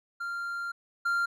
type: tone pair in turn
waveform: triangle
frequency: 1390 / 1390 Hz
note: F6 / F6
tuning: -9 / -9 cents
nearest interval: unison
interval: 0 cents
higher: neither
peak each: -30 / -23 dBFS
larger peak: second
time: 0.2-0.72 / 1.05-1.26 s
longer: first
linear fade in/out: 10 ms
effects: none